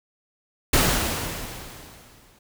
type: noise with exponential decay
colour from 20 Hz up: pink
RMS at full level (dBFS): -17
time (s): 0.73-2.39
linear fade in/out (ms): 5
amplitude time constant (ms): 360
effects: none